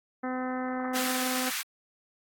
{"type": "harmonic tone", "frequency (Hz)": 255.3, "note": "C4", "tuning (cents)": -42, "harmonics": [1, 2, 3, 4, 5, 6, 7, 8], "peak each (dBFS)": [-32, -37, -37, -43, -40, -44, -44, -48], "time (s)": [0.23, 1.5], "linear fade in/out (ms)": 10}
{"type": "high-pass noise", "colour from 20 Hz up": "pink", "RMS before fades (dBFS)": -33, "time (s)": [0.94, 1.63], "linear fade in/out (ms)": 20, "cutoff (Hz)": 1300, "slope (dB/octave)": 24}
{"effects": ["AAC 64 kbps"]}